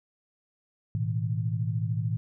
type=chord; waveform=sine; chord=A suspended second; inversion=none; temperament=equal with one note detuned; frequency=110 / 123.47 / 160.58 Hz; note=A2 / B2 / E3; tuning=0 / 0 / -45 cents; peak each=-28 / -32 / -32 dBFS; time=0.95-2.17 s; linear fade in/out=0 ms; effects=none